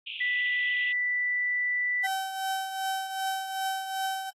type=band-pass noise; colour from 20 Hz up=pink; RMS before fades=-38 dBFS; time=0.06-0.93 s; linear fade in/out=10 ms; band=2500 to 3400 Hz; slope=96 dB/octave
type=tone; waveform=sine; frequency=1975.5 Hz; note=B6; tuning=in tune; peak=-25 dBFS; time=0.2-2.07 s; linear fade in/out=10 ms
type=tone with tremolo; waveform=35% pulse; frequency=768 Hz; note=G5; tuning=36 cents flat; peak=-25 dBFS; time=2.03-4.31 s; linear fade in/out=20 ms; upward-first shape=triangle; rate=2.6 Hz; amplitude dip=60%
effects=AAC 48 kbps